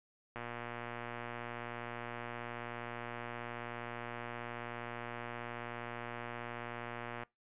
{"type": "click train", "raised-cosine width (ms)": 0.5, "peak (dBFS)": -27, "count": 819, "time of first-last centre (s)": [0.36, 7.234], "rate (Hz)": 119, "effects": ["noise-tail reverb RT60 0.2 s tail -23 dB re dry", "resampled to 8000 Hz"]}